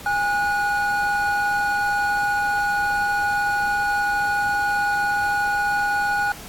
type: tone pair together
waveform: triangle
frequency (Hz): 817.7 / 1457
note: G#5 / F#6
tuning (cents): -27 / -27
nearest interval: minor seventh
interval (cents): 1000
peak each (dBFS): -20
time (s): 0.06-6.32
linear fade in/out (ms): 2
effects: pink hiss -39 dBFS RMS until 6.48 s + AAC 64 kbps